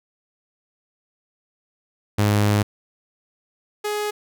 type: tone pair in turn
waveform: sawtooth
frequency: 103.83 / 418.5 Hz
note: G#2 / G#4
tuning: 0 / +13 cents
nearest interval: 2 octaves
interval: 2413 cents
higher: second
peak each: -12 / -19 dBFS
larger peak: first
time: 2.18-2.63 / 3.84-4.11 s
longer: first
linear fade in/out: 10 ms
effects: none